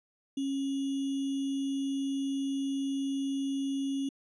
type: tone with sample-and-hold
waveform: sine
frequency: 273.9 Hz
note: C#4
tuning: 21 cents flat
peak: -29 dBFS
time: 0.37-4.09 s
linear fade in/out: 5 ms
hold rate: 3150 Hz
effects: resampled to 22050 Hz